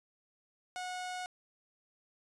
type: tone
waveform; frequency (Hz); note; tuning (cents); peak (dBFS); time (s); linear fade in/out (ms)
sawtooth; 730; F#5; -24; -34; 0.76-1.26; 0
effects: resampled to 22050 Hz